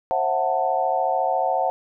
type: chord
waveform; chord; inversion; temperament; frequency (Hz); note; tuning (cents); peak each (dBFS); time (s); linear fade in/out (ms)
sine; F# half-diminished seventh; second; just; 532.8 / 666 / 740 / 888; C5 / E5 / F#5 / A5; +31 / +18 / 0 / +16; -26 / -26 / -22 / -26; 0.11-1.7; 0
effects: none